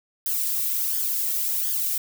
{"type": "noise with flanger", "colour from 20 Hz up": "violet", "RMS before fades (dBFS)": -25, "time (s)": [0.26, 1.98], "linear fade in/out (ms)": 2, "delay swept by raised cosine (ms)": [0.6, 2.2], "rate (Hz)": 1.4, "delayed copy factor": 0.8, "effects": []}